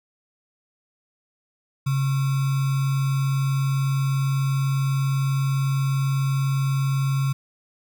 sine tone with sample-and-hold, 136.1 Hz, C#3, 31 cents flat, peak -19 dBFS, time 1.86-7.33 s, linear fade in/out 10 ms, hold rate 1225 Hz, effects none

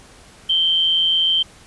sine tone with amplitude modulation, 3126 Hz, G7, 6 cents flat, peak -12 dBFS, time 0.49-1.43 s, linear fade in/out 10 ms, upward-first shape sine, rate 167 Hz, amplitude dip 45%, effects pink hiss -46 dBFS RMS until 1.66 s + resampled to 24000 Hz

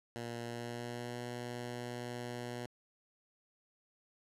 10% pulse tone with pitch glide, 118.2 to 121.59 Hz, A#2 to B2, +24 to -27 cents, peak -32 dBFS, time 0.16-2.66 s, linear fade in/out 0 ms, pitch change +49 cents, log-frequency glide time 0.43-1.2 s, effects low-pass 11000 Hz 12 dB/octave

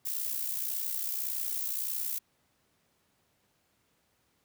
violet noise with amplitude modulation, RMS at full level -31 dBFS, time 0.05-2.19 s, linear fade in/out 10 ms, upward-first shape sine, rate 61.7 Hz, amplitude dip 60%, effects pink hiss -72 dBFS RMS until 4.44 s + high-pass 80 Hz 12 dB/octave

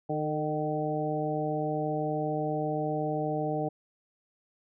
harmonic tone with a mistuned harmonic, 152.9 Hz, D#3, 30 cents flat, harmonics 1 / 2 / 3 / 4 / 5, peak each -34 / -34 / -34 / -34 / -34 dBFS, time 0.09-3.69 s, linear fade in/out 10 ms, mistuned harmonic 3, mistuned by -30 cents, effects none

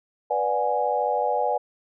sine chord, G# half-diminished seventh, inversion first, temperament equal with one note detuned, 493.9 / 587.3 / 731.9 / 830.6 Hz, B4 / D5 / F#5 / G#5, 0 / 0 / -19 / 0 cents, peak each -27 / -27 / -27 / -25 dBFS, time 0.3-1.58 s, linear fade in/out 10 ms, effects none

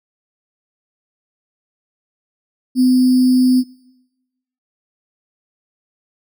sine tone with sample-and-hold, 254.1 Hz, B3, 49 cents sharp, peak -9 dBFS, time 2.75-3.64 s, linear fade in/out 50 ms, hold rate 4900 Hz, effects noise-tail reverb RT60 1.0 s tail -21 dB re dry

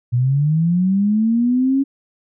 sine linear sweep, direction up, 118 to 277.2 Hz, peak -13 dBFS, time 0.12-1.84 s, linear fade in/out 20 ms, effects none

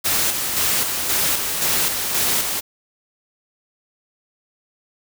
white noise with tremolo, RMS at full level -19 dBFS, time 0.04-2.61 s, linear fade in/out 20 ms, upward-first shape square, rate 1.9 Hz, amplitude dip 40%, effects none

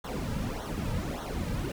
brown noise with flanger, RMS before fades -33 dBFS, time 0.04-1.72 s, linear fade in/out 5 ms, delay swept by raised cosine 0.4 to 2.8 ms, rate 1.7 Hz, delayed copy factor -0.8, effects none

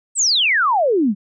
sine exponential sweep, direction down, 8560 to 185 Hz, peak -13 dBFS, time 0.15-1.15 s, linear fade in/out 50 ms, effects none

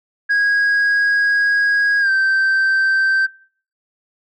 sine tone with pitch glide, 1647 to 1558.2 Hz, G#6 to G6, -15 to -11 cents, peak -10 dBFS, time 0.29-3.27 s, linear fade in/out 20 ms, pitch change -96 cents, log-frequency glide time 2-2.1 s, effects noise-tail reverb RT60 0.5 s tail -24 dB re dry + tanh soft clip ceiling -12 dBFS

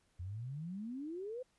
sine exponential sweep, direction up, 84.2 to 523.3 Hz, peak -40 dBFS, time 0.19-1.43 s, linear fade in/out 10 ms, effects pink hiss -75 dBFS RMS until 1.58 s + resampled to 24000 Hz

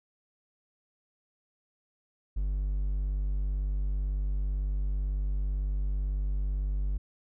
triangle tone, 49 Hz, G1, in tune, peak -25 dBFS, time 2.36-6.98 s, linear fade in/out 10 ms, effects none

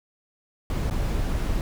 brown noise with dropouts, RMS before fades -25 dBFS, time 0.7-1.61 s, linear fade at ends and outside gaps 1 ms, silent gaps 0.899-0.909 s, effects none

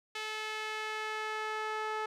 sawtooth tone with band-pass filter sweep, 432.7 Hz, A4, 29 cents flat, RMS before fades -37 dBFS, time 0.15-2.06 s, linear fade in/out 5 ms, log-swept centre 2800 to 1200 Hz, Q 1.1, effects none

